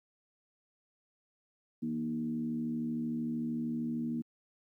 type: tone with frequency modulation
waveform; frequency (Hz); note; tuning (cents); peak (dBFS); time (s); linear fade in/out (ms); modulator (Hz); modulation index
sine; 236.5; A#3; +25; -31; 1.82-4.22; 10; 73.1; 0.75
effects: high-pass 150 Hz 12 dB/octave + 12-bit